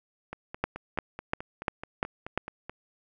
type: two click trains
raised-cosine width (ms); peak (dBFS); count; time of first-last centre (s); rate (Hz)
0.5; -22 / -11; 12 / 6; 0.33-2.696 / 0.64-2.376; 4.65 / 2.88
effects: none